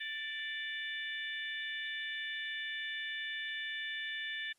harmonic tone with a mistuned harmonic, 589 Hz, D5, 5 cents sharp, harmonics 3 / 4 / 5 / 6, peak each -39 / -46 / -46 / -44 dBFS, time 0-4.53 s, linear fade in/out 10 ms, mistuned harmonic 4, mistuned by -23 cents, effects white hiss -75 dBFS RMS until 4.58 s + Opus 24 kbps

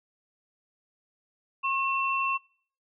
sine tone pair together, 1082 / 2694 Hz, C#6 / E7, -42 / +37 cents, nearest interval octave + major third, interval 1579 cents, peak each -27 / -29 dBFS, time 1.63-2.38 s, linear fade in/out 20 ms, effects noise-tail reverb RT60 0.5 s tail -22 dB re dry

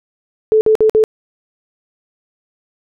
sine tone bursts, 435.5 Hz, A4, 18 cents flat, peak -7 dBFS, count 4, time 0.52-1.039 s, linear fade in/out 0 ms, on 90 ms, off 53 ms, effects none

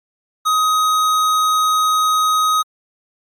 sine tone with tanh clipping, 1258 Hz, D#6, 19 cents sharp, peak -15 dBFS, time 0.45-2.63 s, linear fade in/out 20 ms, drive 18 dB, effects Opus 48 kbps

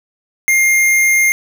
square tone, 2118 Hz, C7, 21 cents sharp, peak -10 dBFS, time 0.48-1.32 s, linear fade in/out 0 ms, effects none

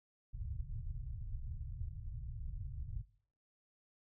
pink low-pass noise, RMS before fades -43 dBFS, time 0.33-3.03 s, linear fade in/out 20 ms, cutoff 130 Hz, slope 48 dB/octave, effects noise-tail reverb RT60 0.5 s tail -18 dB re dry

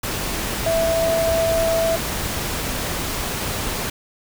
sine tone in noise, 659.3 Hz, E5, in tune, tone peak -17 dBFS, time 0.66-1.96 s, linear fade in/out 5 ms, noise pink, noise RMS -25 dBFS, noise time 0.03-3.9 s, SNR +5 dB, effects none

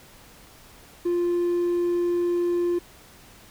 triangle tone, 349.2 Hz, F4, in tune, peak -18 dBFS, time 1.05-2.79 s, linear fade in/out 10 ms, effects tanh soft clip ceiling -15 dBFS + pink hiss -50 dBFS RMS until 3.5 s

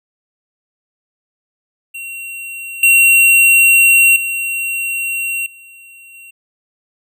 square tone with level steps, 2741 Hz, F7, 33 cents flat, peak -26 / -7 / -18 / -38 / -36 dBFS, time 1.94-6.31 s, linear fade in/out 10 ms, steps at 2.83 / 4.16 / 5.46 / 6.14 s, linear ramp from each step 2 ms, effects none

